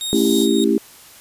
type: tone with tremolo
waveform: sawtooth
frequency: 3729 Hz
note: A#7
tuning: in tune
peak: -19 dBFS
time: 0.01-0.64 s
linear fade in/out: 0 ms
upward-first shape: sine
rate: 3.4 Hz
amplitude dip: 40%
type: band-stop noise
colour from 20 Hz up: white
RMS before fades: -29 dBFS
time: 0.12-0.48 s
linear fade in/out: 50 ms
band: 960 to 3100 Hz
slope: 96 dB/octave
type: chord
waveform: sine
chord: A dominant seventh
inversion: none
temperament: just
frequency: 220 / 275 / 330 / 396 Hz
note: A3 / C#4 / E4 / G4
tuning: 0 / -14 / +2 / +18 cents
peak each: -19 dBFS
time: 0.13-0.78 s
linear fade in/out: 0 ms
effects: white hiss -44 dBFS RMS until 1.2 s + resampled to 32000 Hz